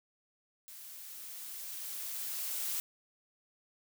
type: noise with level ramp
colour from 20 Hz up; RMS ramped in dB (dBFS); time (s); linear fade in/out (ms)
blue; -50 to -35; 0.68-2.8; 0
effects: none